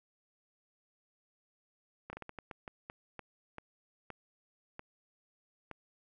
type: slowing click train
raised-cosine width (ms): 0.5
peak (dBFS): -28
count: 14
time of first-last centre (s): 2.1-5.713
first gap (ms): 30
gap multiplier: 1.33
effects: none